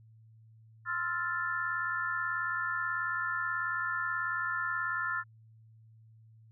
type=chord; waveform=sine; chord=F major seventh; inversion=second; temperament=equal; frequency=1046.5 / 1318.5 / 1396.9 / 1760 Hz; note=C6 / E6 / F6 / A6; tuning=0 / 0 / 0 / 0 cents; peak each=-40 / -38 / -34 / -35 dBFS; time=0.85-5.24 s; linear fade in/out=50 ms; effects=added 111 Hz sine -55 dBFS peak until 6.51 s